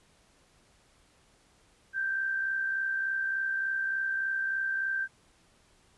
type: tone with amplitude modulation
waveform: sine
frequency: 1568 Hz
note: G6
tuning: in tune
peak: -26 dBFS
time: 1.93-5.08 s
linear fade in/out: 50 ms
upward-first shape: sine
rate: 63.4 Hz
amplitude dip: 40%
effects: pink hiss -64 dBFS RMS until 5.97 s + resampled to 24000 Hz